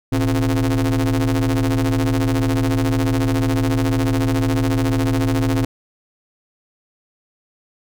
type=ring-modulated tone; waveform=40% pulse; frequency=78.8 Hz; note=D#2; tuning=23 cents sharp; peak=-12 dBFS; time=0.12-5.65 s; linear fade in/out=5 ms; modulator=190 Hz; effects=none